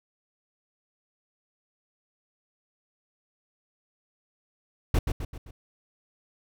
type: noise with echo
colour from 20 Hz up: brown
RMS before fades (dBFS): -19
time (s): 4.94-4.99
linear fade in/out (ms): 5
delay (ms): 130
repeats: 4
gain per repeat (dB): -6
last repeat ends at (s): 5.51
effects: none